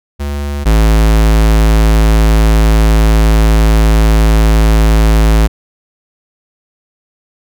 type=tone pair in turn; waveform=square; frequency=71.6 / 54.23 Hz; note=D2 / A1; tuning=-43 / -24 cents; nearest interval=perfect fourth; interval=481 cents; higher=first; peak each=-16 / -6 dBFS; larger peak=second; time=0.19-0.65 / 0.65-5.48 s; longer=second; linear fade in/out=20 ms; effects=none

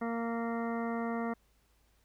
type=harmonic tone; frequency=231.5 Hz; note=A#3; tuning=12 cents flat; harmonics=1 / 2 / 3 / 4 / 5 / 6 / 8 / 9; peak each=-34 / -39 / -40 / -45 / -44 / -46 / -48 / -53 dBFS; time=0.01-1.34 s; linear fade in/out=10 ms; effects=added 54 Hz sine -68 dBFS peak until 2.04 s + pink hiss -72 dBFS RMS until 2.04 s

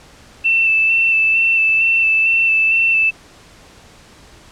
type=tone with vibrato; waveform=sine; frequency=2662 Hz; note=E7; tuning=16 cents sharp; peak=-11 dBFS; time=0.44-3.11 s; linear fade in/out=20 ms; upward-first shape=square; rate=2.2 Hz; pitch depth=16 cents each way; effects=pink hiss -44 dBFS RMS until 4.51 s + low-pass 8000 Hz 12 dB/octave

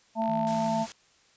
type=harmonic tone; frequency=223.3 Hz; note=A3; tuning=26 cents sharp; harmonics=1 / 3 / 4; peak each=-29 / -29 / -29 dBFS; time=0.15-0.87 s; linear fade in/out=50 ms
type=click train; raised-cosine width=0.3 ms; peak=-29 dBFS; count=25; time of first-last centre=0.22-0.682 s; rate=52 Hz
type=tone; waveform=sine; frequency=161.7 Hz; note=E3; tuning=33 cents flat; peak=-36 dBFS; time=0.28-0.84 s; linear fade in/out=10 ms
type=noise; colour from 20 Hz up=white; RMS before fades=-41 dBFS; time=0.47-0.92 s; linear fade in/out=0 ms
effects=white hiss -62 dBFS RMS until 1.36 s + resampled to 16000 Hz

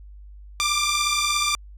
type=beating tone pair; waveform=10% pulse; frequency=1177 / 1194 Hz; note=D6 / D6; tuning=+3 / +28 cents; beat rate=17 Hz; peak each=-15 dBFS; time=0.6-1.55 s; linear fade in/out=0 ms; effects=added 50 Hz sine -40 dBFS peak until 1.77 s + resampled to 32000 Hz

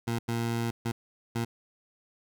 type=tone bursts at uneven times; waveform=20% pulse; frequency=116.54 Hz; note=A#2; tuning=in tune; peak=-23 dBFS; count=4; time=0.07-0.19 / 0.28-0.71 / 0.85-0.92 / 1.35-1.45 s; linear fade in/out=10 ms; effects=none

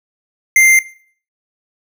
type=tone with hard clipping; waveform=sine; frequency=2093 Hz; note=C7; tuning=in tune; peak=-7 dBFS; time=0.56-0.79 s; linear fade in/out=2 ms; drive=18 dB; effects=noise-tail reverb RT60 0.5 s tail -19 dB re dry

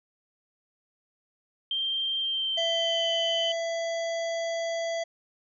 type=tone with pitch glide; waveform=sine; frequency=3163 to 3053 Hz; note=G7 to G7; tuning=+15 to -46 cents; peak=-26 dBFS; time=1.71-3.52 s; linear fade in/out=2 ms; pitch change=-61 cents; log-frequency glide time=2.19-3.1 s
type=harmonic tone; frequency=667 Hz; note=E5; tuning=20 cents sharp; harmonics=1 / 3 / 5 / 7 / 9 / 10; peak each=-28 / -38 / -42 / -45 / -47 / -48 dBFS; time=2.57-5.04 s; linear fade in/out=10 ms
effects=none

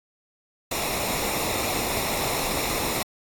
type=noise with comb filter; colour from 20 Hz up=pink; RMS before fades=-27 dBFS; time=0.71-3.03 s; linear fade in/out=5 ms; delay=0.64 ms; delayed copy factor=-0.6; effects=AAC 64 kbps

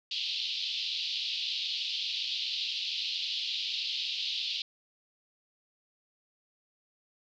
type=band-pass noise; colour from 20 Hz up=white; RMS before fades=-34 dBFS; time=0.11-4.62 s; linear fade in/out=2 ms; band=2800 to 4500 Hz; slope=48 dB/octave; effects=none

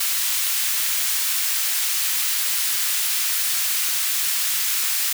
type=high-pass noise; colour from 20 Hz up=white; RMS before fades=-22 dBFS; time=0-5.13 s; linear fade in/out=5 ms; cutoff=1600 Hz; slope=12 dB/octave; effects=none

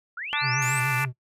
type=linear sweep; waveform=sine; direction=up; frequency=1318.5 to 8500 Hz; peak=-31 dBFS; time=0.17-0.8 s; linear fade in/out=5 ms
type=harmonic tone; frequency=293.7 Hz; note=D4; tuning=in tune; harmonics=3 / 4 / 5 / 6 / 7 / 8 / 9; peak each=-32 / -32 / -32 / -32 / -32 / -32 / -32 dBFS; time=0.33-1.05 s; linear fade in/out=0 ms
type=tone with vibrato; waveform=triangle; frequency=130.81 Hz; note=C3; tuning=in tune; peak=-25 dBFS; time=0.41-1.13 s; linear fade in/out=50 ms; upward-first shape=sine; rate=6.8 Hz; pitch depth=93 cents each way
type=noise; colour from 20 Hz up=white; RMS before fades=-38 dBFS; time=0.62-1.04 s; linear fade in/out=0 ms
effects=noise-tail reverb RT60 0.1 s tail -19 dB re dry + resampled to 32000 Hz

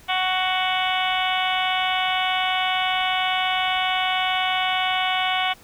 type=harmonic tone with a mistuned harmonic; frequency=371.5 Hz; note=F#4; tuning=7 cents sharp; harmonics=2 / 3 / 4 / 5 / 6 / 7 / 8 / 9 / 10; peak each=-24 / -29 / -30 / -35 / -27 / -35 / -27 / -32 / -35 dBFS; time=0.08-5.54 s; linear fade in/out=20 ms; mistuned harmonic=10; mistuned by=-43 cents; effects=pink hiss -50 dBFS RMS until 5.63 s

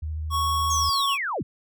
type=tone with vibrato; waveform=sine; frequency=77.78 Hz; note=D#2; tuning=in tune; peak=-27 dBFS; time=0.02-0.9 s; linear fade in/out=10 ms; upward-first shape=sine; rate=14 Hz; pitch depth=24 cents each way
type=tone; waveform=square; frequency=1108.7 Hz; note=C#6; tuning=in tune; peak=-23 dBFS; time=0.3-1.18 s; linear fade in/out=50 ms
type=linear sweep; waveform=sine; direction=down; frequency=6640 to 47.46 Hz; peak=-25 dBFS; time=0.7-1.43 s; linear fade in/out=10 ms
effects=none

